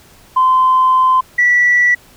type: tone pair in turn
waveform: sine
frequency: 1032 / 1953.6 Hz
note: C6 / B6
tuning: -24 / -19 cents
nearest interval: major seventh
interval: 1105 cents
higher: second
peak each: -7 dBFS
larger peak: neither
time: 0.36-1.21 / 1.38-1.95 s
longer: first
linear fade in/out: 10 ms
effects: tanh soft clip ceiling -3 dBFS + pink hiss -45 dBFS RMS until 2.16 s